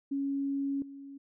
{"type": "tone with level steps", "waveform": "sine", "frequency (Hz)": 277.2, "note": "C#4", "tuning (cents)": 0, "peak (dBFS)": [-29, -43], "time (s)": [0.11, 1.18], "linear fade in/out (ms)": 10, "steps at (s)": 0.82, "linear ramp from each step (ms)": 2, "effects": []}